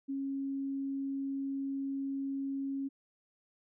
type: tone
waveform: sine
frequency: 273.6 Hz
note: C#4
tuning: 23 cents flat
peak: -33 dBFS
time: 0.08-2.89 s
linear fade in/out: 20 ms
effects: none